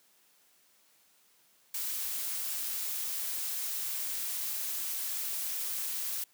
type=noise; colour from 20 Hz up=blue; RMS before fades=-35 dBFS; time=1.74-6.24 s; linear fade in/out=5 ms; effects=white hiss -66 dBFS RMS until 6.33 s + high-pass 150 Hz 12 dB/octave